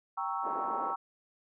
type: chord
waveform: sine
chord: G diminished seventh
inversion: none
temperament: equal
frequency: 784 / 932.3 / 1108.7 / 1318.5 Hz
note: G5 / Bb5 / Db6 / Fb6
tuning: 0 / 0 / 0 / 0 cents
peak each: -37 dBFS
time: 0.17-0.96 s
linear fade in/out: 10 ms
type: band-pass noise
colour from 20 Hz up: white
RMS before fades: -41 dBFS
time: 0.42-0.95 s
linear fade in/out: 50 ms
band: 250 to 930 Hz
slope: 24 dB/octave
effects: none